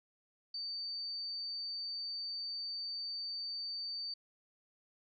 sine tone, 4591 Hz, D8, 40 cents flat, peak -38 dBFS, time 0.54-4.14 s, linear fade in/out 5 ms, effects none

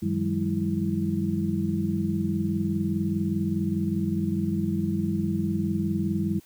sine tone cluster, 96 / 157.6 / 182.7 / 202.4 / 328.9 Hz, G2 / D#3 / F#3 / G#3 / E4, -36 / +23 / -22 / -44 / -4 cents, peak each -32 / -32 / -30 / -27 / -31 dBFS, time 0.02-6.4 s, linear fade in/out 10 ms, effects white hiss -57 dBFS RMS until 6.45 s

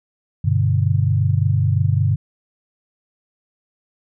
sine chord, G major, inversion none, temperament equal, 98 / 123.47 / 146.83 Hz, G2 / B2 / D3, 0 / 0 / 0 cents, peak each -17 / -19 / -20 dBFS, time 0.44-2.16 s, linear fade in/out 10 ms, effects none

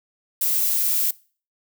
violet noise, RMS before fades -21 dBFS, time 0.41-1.11 s, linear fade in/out 5 ms, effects noise-tail reverb RT60 0.4 s tail -22 dB re dry

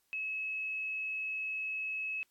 sine tone, 2580 Hz, E7, 38 cents flat, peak -34 dBFS, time 0.13-2.23 s, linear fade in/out 0 ms, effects white hiss -75 dBFS RMS until 2.3 s + AAC 64 kbps

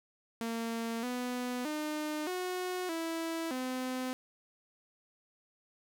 sawtooth tone with pitch steps, 229.2 / 247.9 / 303.8 / 364.8 / 328.5 / 256 Hz, A#3 / B3 / D#4 / F#4 / E4 / C4, -29 / +7 / -41 / -24 / -6 / -38 cents, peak -30 dBFS, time 0.41-4.13 s, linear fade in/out 0 ms, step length 620 ms, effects none

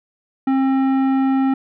sine tone with tanh clipping, 267.2 Hz, C4, 36 cents sharp, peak -16 dBFS, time 0.47-1.54 s, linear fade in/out 5 ms, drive 13 dB, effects none

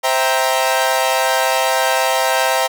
sawtooth chord, C dominant seventh, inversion none, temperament equal with one note detuned, 523.3 / 654.7 / 784 / 932.3 Hz, C5 / E5 / G5 / Bb5, 0 / -12 / 0 / 0 cents, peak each -16 dBFS, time 0.03-2.68 s, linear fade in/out 20 ms, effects none

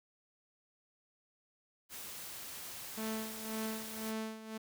white noise, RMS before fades -46 dBFS, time 1.89-4.14 s, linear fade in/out 50 ms
sawtooth tone with tremolo, 220 Hz, A3, in tune, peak -32 dBFS, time 2.97-4.58 s, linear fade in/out 10 ms, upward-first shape sine, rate 1.9 Hz, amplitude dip 75%
effects none

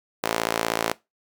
sawtooth tone with high-pass filter, 56.2 Hz, A1, 37 cents sharp, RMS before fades -26 dBFS, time 0.23-0.93 s, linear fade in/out 10 ms, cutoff 500 Hz, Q 0.85, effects noise-tail reverb RT60 0.2 s tail -19 dB re dry

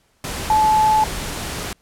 sine tone in noise, 864 Hz, A5, 32 cents flat, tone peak -12 dBFS, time 0.5-1.04 s, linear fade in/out 2 ms, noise pink, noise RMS -27 dBFS, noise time 0.24-1.73 s, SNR +12 dB, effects pink hiss -61 dBFS RMS until 1.81 s + low-pass 12000 Hz 12 dB/octave

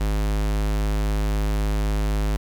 square tone, 51.91 Hz, G#1, in tune, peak -21 dBFS, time 0-2.37 s, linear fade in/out 10 ms, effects 8-bit

